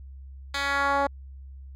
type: tone with band-pass filter sweep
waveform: 10% pulse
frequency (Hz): 280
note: C#4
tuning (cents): +18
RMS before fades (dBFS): -25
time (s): 0.54-1.07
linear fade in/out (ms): 5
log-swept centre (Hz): 3200 to 660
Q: 1.3
effects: added 67 Hz sine -40 dBFS peak until 1.75 s